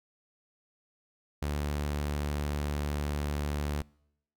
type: tone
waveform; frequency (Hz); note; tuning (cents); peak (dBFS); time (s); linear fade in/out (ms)
sawtooth; 73.2; D2; -5; -26; 1.42-3.82; 5
effects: noise-tail reverb RT60 0.8 s tail -26 dB re dry